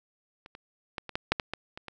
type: clicks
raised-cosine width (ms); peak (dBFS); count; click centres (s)
0.3; -30 / -28 / -17 / -23 / -13 / -6 / -13 / -16 / -24 / -24; 10; 0.461 / 0.551 / 0.982 / 1.093 / 1.155 / 1.32 / 1.398 / 1.536 / 1.775 / 1.883
effects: none